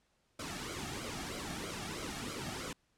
pink noise with flanger, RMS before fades -41 dBFS, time 0.39-2.73 s, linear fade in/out 5 ms, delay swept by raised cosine 1.1 to 2.04 ms, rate 3.1 Hz, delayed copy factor -0.7, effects pink hiss -75 dBFS RMS until 2.97 s + low-pass 9000 Hz 12 dB/octave

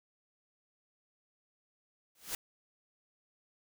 white noise with exponential growth, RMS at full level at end -33 dBFS, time 2.15-2.35 s, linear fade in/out 2 ms, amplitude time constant 43 ms, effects none

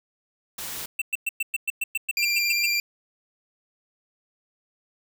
white noise, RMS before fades -34 dBFS, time 0.58-0.86 s, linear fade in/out 5 ms
square tone bursts, 2681 Hz, E7, 29 cents sharp, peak -23 dBFS, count 13, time 0.99-2.661 s, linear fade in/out 5 ms, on 27 ms, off 110 ms
25% pulse tone with vibrato, 2379 Hz, D7, 22 cents sharp, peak -18 dBFS, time 2.17-2.8 s, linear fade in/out 2 ms, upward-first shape square, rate 18 Hz, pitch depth 11 cents each way
effects none

